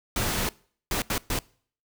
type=noise bursts at uneven times; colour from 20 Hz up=pink; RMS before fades=-27 dBFS; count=4; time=0.16-0.49 / 0.91-1.02 / 1.1-1.18 / 1.3-1.39 s; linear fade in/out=2 ms; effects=noise-tail reverb RT60 0.5 s tail -23 dB re dry